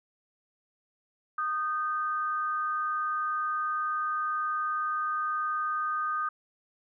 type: tone pair together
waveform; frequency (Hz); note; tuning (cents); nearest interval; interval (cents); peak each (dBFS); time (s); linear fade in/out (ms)
sine; 1231 / 1549.9; D#6 / G6; -19 / -20; major third; 399; -28 / -35; 1.38-6.29; 5
effects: none